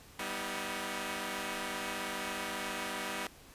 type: chord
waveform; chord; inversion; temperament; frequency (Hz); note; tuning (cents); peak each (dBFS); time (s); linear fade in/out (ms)
5% pulse; G augmented; none; equal with one note detuned; 196 / 246.9 / 318.2; G3 / B3 / D#4; 0 / 0 / +39; -29; 0.19-3.27; 2
effects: pink hiss -56 dBFS RMS until 3.54 s + resampled to 32000 Hz